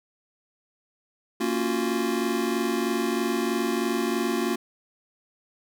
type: chord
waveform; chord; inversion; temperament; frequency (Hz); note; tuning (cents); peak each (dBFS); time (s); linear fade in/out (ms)
square; Gb major seventh; first; just; 231.2 / 277.5 / 346.9 / 370; Bb3 / Db4 / F4 / Gb4; -14 / +2 / -12 / 0; -29 / -32 / -29 / -31; 1.4-4.56; 10
effects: none